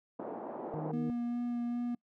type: band-pass noise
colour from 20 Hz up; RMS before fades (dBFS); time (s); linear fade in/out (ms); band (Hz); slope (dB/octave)
white; -41; 0.19-0.92; 5; 210 to 780; 24
type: harmonic tone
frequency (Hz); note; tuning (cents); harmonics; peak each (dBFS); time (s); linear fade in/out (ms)
155.56; D#3; 0; 1 / 2 / 3; -38 / -41 / -43; 0.74-1.1; 0
type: tone with vibrato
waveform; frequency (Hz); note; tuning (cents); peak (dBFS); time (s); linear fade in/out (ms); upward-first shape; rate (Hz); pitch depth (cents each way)
triangle; 239.9; A#3; +50; -30; 0.93-1.95; 5; sine; 2.5; 12
effects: noise-tail reverb RT60 0.1 s tail -26 dB re dry